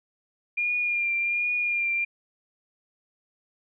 sine tone with vibrato, 2409 Hz, D7, 43 cents sharp, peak -23 dBFS, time 0.57-2.05 s, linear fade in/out 10 ms, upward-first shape triangle, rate 1.3 Hz, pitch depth 32 cents each way, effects none

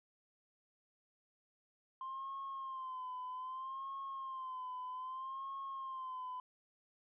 sine tone with vibrato, 1046.5 Hz, C6, in tune, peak -40 dBFS, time 2.01-6.4 s, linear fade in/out 2 ms, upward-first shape sine, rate 0.63 Hz, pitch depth 66 cents each way, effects tanh soft clip ceiling -38 dBFS

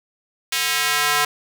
square tone with high-pass filter sweep, 146.83 Hz, D3, in tune, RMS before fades -20 dBFS, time 0.52-1.25 s, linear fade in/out 5 ms, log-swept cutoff 2500 to 1100 Hz, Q 1, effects none

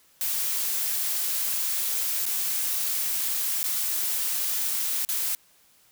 blue noise with dropouts, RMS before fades -27 dBFS, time 0.21-5.35 s, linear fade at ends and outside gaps 0 ms, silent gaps 2.255-2.263 / 3.63-3.64 / 5.05-5.089 s, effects white hiss -60 dBFS RMS until 5.91 s

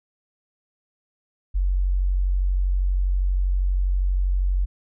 sine tone, 46.25 Hz, F#1, in tune, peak -18 dBFS, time 1.54-4.66 s, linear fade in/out 20 ms, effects none

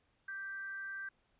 sine tone with frequency modulation, 1568 Hz, G6, in tune, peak -40 dBFS, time 0.28-1.09 s, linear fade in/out 5 ms, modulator 398 Hz, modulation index 0.25, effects pink hiss -75 dBFS RMS until 1.39 s + resampled to 8000 Hz

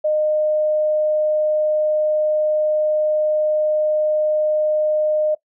sine tone, 612 Hz, D#5, 29 cents flat, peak -15 dBFS, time 0.04-5.35 s, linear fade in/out 10 ms, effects noise-tail reverb RT60 0.1 s tail -19 dB re dry

